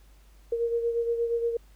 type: beating tone pair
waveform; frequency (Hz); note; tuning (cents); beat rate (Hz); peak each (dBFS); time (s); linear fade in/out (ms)
sine; 466.2 / 474.7; A#4 / A#4; 0 / +31; 8.5; -25 / -33; 0.52-1.57; 5
effects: added 50 Hz sine -52 dBFS peak until 1.75 s + pink hiss -63 dBFS RMS until 1.75 s